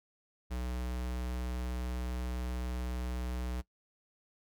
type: tone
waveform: square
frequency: 61.74 Hz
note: B1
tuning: in tune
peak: -35 dBFS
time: 0.5-3.62 s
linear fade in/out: 20 ms
effects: noise-tail reverb RT60 0.1 s tail -21 dB re dry